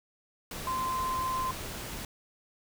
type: tone in noise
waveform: sine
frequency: 1038 Hz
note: C6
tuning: 14 cents flat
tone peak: -29 dBFS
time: 0.67-1.51 s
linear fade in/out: 2 ms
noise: pink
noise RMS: -39 dBFS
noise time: 0.51-2.05 s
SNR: +7 dB
effects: none